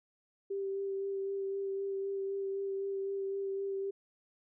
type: tone with vibrato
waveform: sine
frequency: 392 Hz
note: G4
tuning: in tune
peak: -33 dBFS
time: 0.5-3.91 s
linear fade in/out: 10 ms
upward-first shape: sine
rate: 3.9 Hz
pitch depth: 14 cents each way
effects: none